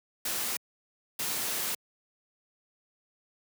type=noise bursts at uneven times; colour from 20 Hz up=white; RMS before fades=-32 dBFS; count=2; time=0.25-0.57 / 1.19-1.75 s; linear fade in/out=5 ms; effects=high-pass 100 Hz 12 dB/octave